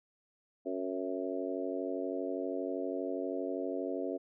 harmonic tone with a mistuned harmonic, 92.5 Hz, F#2, in tune, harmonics 3 / 4 / 5 / 6 / 7, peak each -38 / -39 / -40 / -41 / -41 dBFS, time 0.65-4.18 s, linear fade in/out 20 ms, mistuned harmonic 7, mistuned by +29 cents, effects none

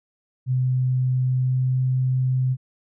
sine tone with pitch glide, 128 to 128.96 Hz, C3 to C3, -38 to -25 cents, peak -18 dBFS, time 0.46-2.57 s, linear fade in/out 50 ms, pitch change +13 cents, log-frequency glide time 1.24-1.77 s, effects none

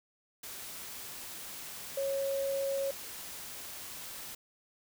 sine tone in noise, 549 Hz, C#5, 17 cents flat, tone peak -30 dBFS, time 1.97-2.91 s, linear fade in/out 5 ms, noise white, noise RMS -44 dBFS, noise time 0.43-4.35 s, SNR +11 dB, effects none

